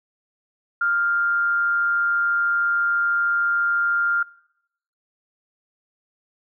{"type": "tone with amplitude modulation", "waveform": "sine", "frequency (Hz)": 1396.9, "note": "F6", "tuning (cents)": 0, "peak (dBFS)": -16, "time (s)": [0.81, 4.23], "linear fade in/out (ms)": 5, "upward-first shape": "sine", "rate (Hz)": 160, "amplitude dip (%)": 40, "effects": ["noise-tail reverb RT60 0.8 s tail -23 dB re dry"]}